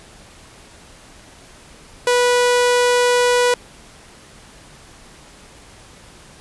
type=tone; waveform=sawtooth; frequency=490 Hz; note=B4; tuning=14 cents flat; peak=-9 dBFS; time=2.07-3.54 s; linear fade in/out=2 ms; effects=pink hiss -44 dBFS RMS until 6.4 s + resampled to 24000 Hz